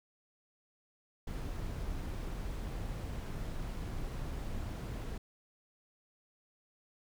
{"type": "noise", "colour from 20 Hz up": "brown", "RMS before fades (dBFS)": -39, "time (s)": [1.27, 5.18], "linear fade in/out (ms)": 5, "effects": []}